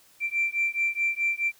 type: beating tone pair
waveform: sine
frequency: 2349 / 2353.7 Hz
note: D7 / D7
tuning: 0 / +3 cents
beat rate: 4.7 Hz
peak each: -26 dBFS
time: 0.2-1.52 s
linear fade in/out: 50 ms
effects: tanh soft clip ceiling -17 dBFS + white hiss -58 dBFS RMS until 1.59 s